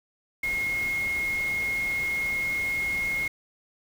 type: tone in noise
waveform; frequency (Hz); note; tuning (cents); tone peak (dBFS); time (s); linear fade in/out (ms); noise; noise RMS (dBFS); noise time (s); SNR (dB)
sine; 2154; C7; +50; -25; 0.43-3.28; 5; pink; -40; 0.43-3.28; +12
effects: none